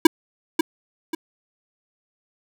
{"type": "tone with echo", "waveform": "square", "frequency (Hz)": 323.5, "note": "E4", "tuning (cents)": -32, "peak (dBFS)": -6, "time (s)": [0.05, 0.07], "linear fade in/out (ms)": 5, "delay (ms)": 540, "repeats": 2, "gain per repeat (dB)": -9, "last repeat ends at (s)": 1.15, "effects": []}